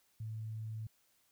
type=tone; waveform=sine; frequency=110 Hz; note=A2; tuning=in tune; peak=-39 dBFS; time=0.2-0.87 s; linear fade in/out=5 ms; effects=white hiss -73 dBFS RMS until 1.31 s